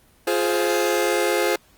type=chord; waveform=sawtooth; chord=F minor; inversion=none; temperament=just; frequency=349.2 / 419.1 / 523.8 Hz; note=F4 / Ab4 / C5; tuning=0 / +16 / +2 cents; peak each=-19 dBFS; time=0.27-1.56 s; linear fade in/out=5 ms; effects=pink hiss -56 dBFS RMS until 1.77 s + Opus 24 kbps